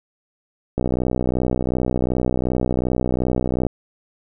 click train, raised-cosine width 2 ms, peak -7 dBFS, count 182, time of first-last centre 0.78-3.667 s, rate 62.7 Hz, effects none

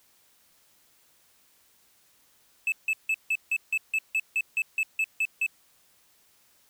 triangle tone bursts, 2615 Hz, E7, 15 cents flat, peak -21 dBFS, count 14, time 2.67-5.464 s, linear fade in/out 2 ms, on 51 ms, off 160 ms, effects white hiss -63 dBFS RMS until 6.69 s

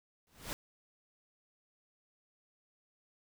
pink noise with exponential growth, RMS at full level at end -36 dBFS, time 0.27-0.53 s, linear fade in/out 0 ms, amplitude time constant 56 ms, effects none

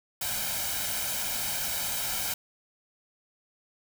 white noise with comb filter, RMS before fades -31 dBFS, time 0.21-2.34 s, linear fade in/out 5 ms, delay 1.3 ms, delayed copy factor +0.65, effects none

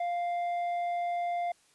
triangle tone with tanh clipping, 698.5 Hz, F5, in tune, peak -30 dBFS, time 0-1.52 s, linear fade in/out 5 ms, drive 10 dB, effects white hiss -65 dBFS RMS until 1.74 s + resampled to 24000 Hz

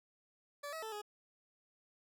20% pulse tone with pitch steps, 577 / 642 / 440.5 / 417.3 Hz, D5 / E5 / A4 / G#4, -31 / -46 / +2 / +8 cents, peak -37 dBFS, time 0.63-1.018 s, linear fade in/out 10 ms, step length 97 ms, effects none

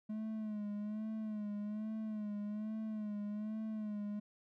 triangle tone with vibrato, 212.6 Hz, G#3, 41 cents sharp, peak -36 dBFS, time 0.09-4.2 s, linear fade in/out 10 ms, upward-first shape sine, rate 1.2 Hz, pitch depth 54 cents each way, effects none

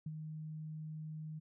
sine tone with ADSR envelope, 155.56 Hz, D#3, in tune, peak -37 dBFS, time 0.06-1.4 s, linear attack 5 ms, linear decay 41 ms, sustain -5 dB, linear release 19 ms, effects none

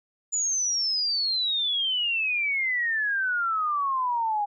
sine exponential sweep, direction down, 7040 to 810 Hz, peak -23 dBFS, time 0.32-4.46 s, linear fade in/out 20 ms, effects none

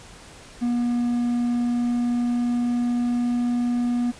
triangle tone with pitch glide, 240.4 to 241.9 Hz, B3 to B3, -46 to -36 cents, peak -18 dBFS, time 0.61-4.12 s, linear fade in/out 20 ms, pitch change +10 cents, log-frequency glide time 1.45-3.41 s, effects pink hiss -45 dBFS RMS until 4.19 s + resampled to 22050 Hz

